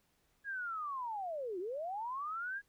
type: linear two-way sweep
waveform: sine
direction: down then up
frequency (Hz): 1665 to 341 to 1665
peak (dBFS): -37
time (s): 0.44-2.62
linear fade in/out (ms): 50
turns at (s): 1.59
effects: pink hiss -75 dBFS RMS until 2.68 s